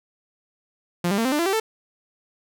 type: tone with pitch steps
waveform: sawtooth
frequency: 174.61 / 199.42 / 227.8 / 260.1 / 297.1 / 339.3 / 387.5 / 442.5 Hz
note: F3 / G3 / A#3 / C4 / D4 / F4 / G4 / A4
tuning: 0 / +30 / -40 / -10 / +20 / -50 / -20 / +10 cents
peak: -16 dBFS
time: 1.04-1.6 s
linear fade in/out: 5 ms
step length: 70 ms
effects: none